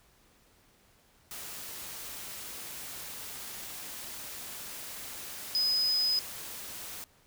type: tone in noise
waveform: sine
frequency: 5030 Hz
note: D#8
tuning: 18 cents sharp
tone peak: -25 dBFS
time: 5.55-6.19 s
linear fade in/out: 0 ms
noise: white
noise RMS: -42 dBFS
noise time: 1.31-7.04 s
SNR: +14 dB
effects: pink hiss -64 dBFS RMS until 7.26 s